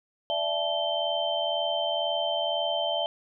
sine tone cluster, 590 / 672 / 867 / 3111 Hz, D5 / E5 / A5 / G7, +8 / +33 / -26 / -14 cents, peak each -31 / -29 / -34 / -30 dBFS, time 0.3-3.06 s, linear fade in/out 0 ms, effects none

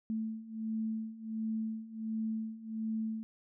sine beating tone pair, 220 / 221.4 Hz, A3 / A3, 0 / +11 cents, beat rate 1.4 Hz, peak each -39 / -36 dBFS, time 0.1-3.23 s, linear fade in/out 0 ms, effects none

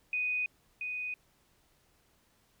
sine tone pair in turn, 2489 / 2489 Hz, D#7 / D#7, 0 / 0 cents, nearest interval unison, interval 0 cents, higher neither, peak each -29 / -34 dBFS, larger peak first, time 0.13-0.46 / 0.81-1.14 s, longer neither, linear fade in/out 2 ms, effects pink hiss -69 dBFS RMS until 2.6 s

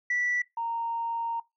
sine tone pair in turn, 1961 / 925.5 Hz, B6 / A#5, -13 / -13 cents, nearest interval octave + minor second, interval 1300 cents, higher first, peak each -23 / -28 dBFS, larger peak first, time 0.1-0.42 / 0.57-1.4 s, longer second, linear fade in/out 5 ms, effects noise-tail reverb RT60 0.2 s tail -21 dB re dry + tanh soft clip ceiling -21 dBFS

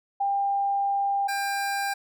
sine / 25% pulse tone pair in turn, 797 / 797 Hz, G5 / G5, +28 / +28 cents, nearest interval unison, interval 0 cents, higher neither, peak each -22 dBFS, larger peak neither, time 0.2-1.28 / 1.28-1.94 s, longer first, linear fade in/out 10 ms, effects none

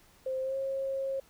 sine tone with pitch glide, 523.3 to 539.6 Hz, C5 to C#5, 0 to -47 cents, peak -30 dBFS, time 0.26-1.2 s, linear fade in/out 5 ms, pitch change +53 cents, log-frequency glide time 0.42-0.56 s, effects pink hiss -61 dBFS RMS until 1.29 s

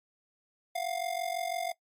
square ring-modulated tone, 705 Hz, F5, 16 cents sharp, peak -29 dBFS, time 0.75-1.72 s, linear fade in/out 5 ms, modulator 23 Hz, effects noise-tail reverb RT60 0.1 s tail -20 dB re dry + MP3 64 kbps

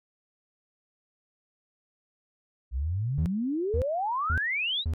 sine exponential sweep, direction up, 58.4 to 4000 Hz, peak -26 dBFS, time 2.71-4.85 s, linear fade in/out 50 ms
triangle tone bursts, 80 Hz, D#2, 49 cents sharp, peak -23 dBFS, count 4, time 3.18-4.936 s, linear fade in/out 0 ms, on 79 ms, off 480 ms
effects none

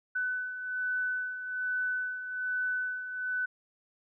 sine beating tone pair, 1500 / 1501.2 Hz, F#6 / F#6, +23 / +25 cents, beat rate 1.2 Hz, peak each -38 / -31 dBFS, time 0.15-3.46 s, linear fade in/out 10 ms, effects none

